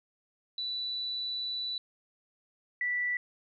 sine tone pair in turn, 3964 / 1965.5 Hz, B7 / B6, +6 / -9 cents, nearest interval octave, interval 1215 cents, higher first, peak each -32 / -28 dBFS, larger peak second, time 0.58-1.78 / 2.81-3.17 s, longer first, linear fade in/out 2 ms, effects none

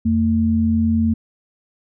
sine tone pair together, 84.6 / 224.9 Hz, E2 / A3, +45 / +38 cents, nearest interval octave + perfect fourth, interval 1693 cents, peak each -20 / -15 dBFS, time 0.05-1.14 s, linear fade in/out 10 ms, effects none

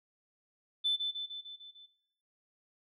sine tone with echo, 3520 Hz, A7, in tune, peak -26 dBFS, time 0.84-0.97 s, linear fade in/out 20 ms, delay 150 ms, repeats 6, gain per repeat -4 dB, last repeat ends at 1.87 s, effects noise-tail reverb RT60 0.9 s tail -21 dB re dry + tanh soft clip ceiling -22 dBFS

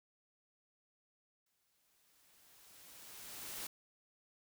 white noise with exponential growth, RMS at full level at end -43 dBFS, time 1.46-3.67 s, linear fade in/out 5 ms, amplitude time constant 480 ms, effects none

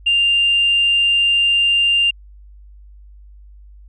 sine tone, 2794 Hz, F7, in tune, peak -11 dBFS, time 0.06-2.11 s, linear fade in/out 10 ms, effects tanh soft clip ceiling -7 dBFS + added 50 Hz sine -39 dBFS peak until 3.88 s

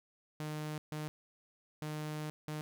sawtooth tone bursts at uneven times, 152.6 Hz, D#3, 33 cents flat, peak -34 dBFS, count 4, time 0.4-0.78 / 0.92-1.08 / 1.82-2.3 / 2.48-2.61 s, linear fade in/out 0 ms, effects none

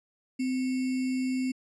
sine tone with sample-and-hold, 257.7 Hz, C4, 26 cents flat, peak -26 dBFS, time 0.39-1.52 s, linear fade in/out 10 ms, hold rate 2450 Hz, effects resampled to 22050 Hz

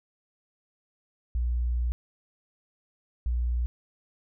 sine tone pair in turn, 60.1 / 60.1 Hz, B1 / B1, -46 / -46 cents, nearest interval unison, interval 0 cents, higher neither, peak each -24 dBFS, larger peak neither, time 1.35-1.92 / 3.26-3.66 s, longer first, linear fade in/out 0 ms, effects none

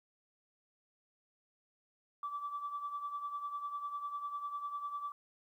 sine tone with tremolo, 1159 Hz, D6, 23 cents flat, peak -34 dBFS, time 2.23-5.12 s, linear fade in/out 2 ms, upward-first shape triangle, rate 10 Hz, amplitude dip 70%, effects tanh soft clip ceiling -31 dBFS + 12-bit

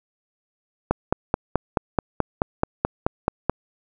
click train, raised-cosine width 1 ms, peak -4 dBFS, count 13, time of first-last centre 0.91-3.496 s, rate 4.64 Hz, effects none

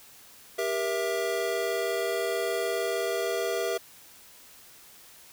square chord, E diminished, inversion first, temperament just, 395.6 / 474.7 / 659.3 Hz, G4 / Bb4 / E5, +16 / +31 / 0 cents, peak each -32 dBFS, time 0.58-3.78 s, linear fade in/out 10 ms, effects white hiss -52 dBFS RMS until 5.32 s

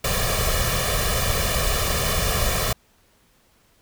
pink noise with comb filter, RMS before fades -22 dBFS, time 0.04-2.73 s, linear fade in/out 5 ms, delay 1.7 ms, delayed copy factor +0.85, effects pink hiss -60 dBFS RMS until 3.81 s

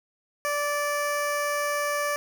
15% pulse tone with notch filter, 583 Hz, D5, 13 cents flat, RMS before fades -27 dBFS, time 0.45-2.16 s, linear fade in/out 0 ms, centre 3300 Hz, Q 1.9, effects none

